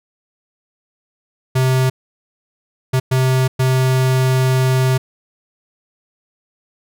square tone bursts at uneven times, 130 Hz, C3, 11 cents flat, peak -13 dBFS, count 4, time 1.55-1.9 / 2.93-3 / 3.11-3.48 / 3.59-4.98 s, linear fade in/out 10 ms, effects none

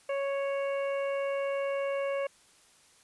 harmonic tone, 554.4 Hz, C#5, in tune, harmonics 1 / 2 / 3 / 4 / 5, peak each -29 / -40 / -45 / -43 / -46 dBFS, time 0.09-2.27 s, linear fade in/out 5 ms, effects white hiss -61 dBFS RMS until 3.03 s + resampled to 24000 Hz

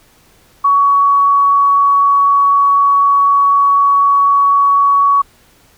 sine tone, 1124 Hz, C#6, 24 cents sharp, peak -7 dBFS, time 0.64-5.22 s, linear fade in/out 10 ms, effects pink hiss -49 dBFS RMS until 5.77 s

